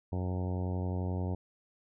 harmonic tone, 91.3 Hz, F#2, 23 cents flat, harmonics 1 / 2 / 3 / 4 / 5 / 6 / 7 / 8 / 9 / 10, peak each -32 / -38 / -42 / -44 / -46 / -48 / -49 / -50 / -51 / -52 dBFS, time 0.12-1.35 s, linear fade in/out 5 ms, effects none

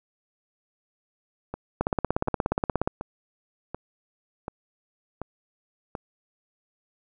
two click trains, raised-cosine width 1 ms, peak -18 / -9 dBFS, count 7 / 19, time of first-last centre 1.54-5.952 / 1.81-2.875 s, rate 1.36 / 16.9 Hz, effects none

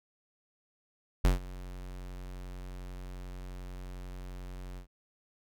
square tone with ADSR envelope, 45.65 Hz, F#1, 23 cents flat, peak -20 dBFS, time 1.24-4.87 s, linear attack 8 ms, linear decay 140 ms, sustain -21 dB, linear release 95 ms, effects none

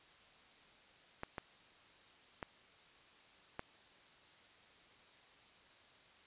clicks, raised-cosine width 0.5 ms, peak -26 dBFS, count 4, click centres 1.234 / 1.382 / 2.428 / 3.594 s, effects white hiss -63 dBFS RMS until 6.26 s + resampled to 8000 Hz

